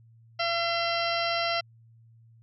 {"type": "harmonic tone with a mistuned harmonic", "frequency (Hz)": 679, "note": "F5", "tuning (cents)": -49, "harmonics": [1, 2, 3, 4, 5, 6, 7, 8], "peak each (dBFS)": [-29, -32, -34, -35, -36, -37, -37, -38], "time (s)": [0.39, 1.61], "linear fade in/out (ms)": 10, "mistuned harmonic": 5, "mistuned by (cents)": -120, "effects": ["added 114 Hz sine -53 dBFS peak until 2.42 s"]}